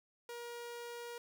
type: tone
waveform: sawtooth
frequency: 475.3 Hz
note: A#4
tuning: 34 cents sharp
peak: -40 dBFS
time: 0.29-1.18 s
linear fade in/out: 2 ms
effects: none